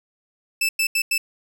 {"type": "tone bursts at uneven times", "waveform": "sawtooth", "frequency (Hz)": 2637, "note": "E7", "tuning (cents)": 0, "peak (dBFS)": -15, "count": 4, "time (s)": [[0.61, 0.69], [0.79, 0.87], [0.95, 1.02], [1.11, 1.18]], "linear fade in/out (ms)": 5, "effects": []}